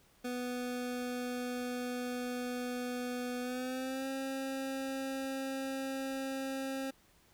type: tone with pitch glide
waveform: 25% pulse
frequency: 247.3 to 268.1 Hz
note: B3 to C4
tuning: +3 to +42 cents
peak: -32 dBFS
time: 0.24-6.91 s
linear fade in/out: 10 ms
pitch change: +139 cents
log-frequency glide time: 3.41-4.07 s
effects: pink hiss -66 dBFS RMS until 7.33 s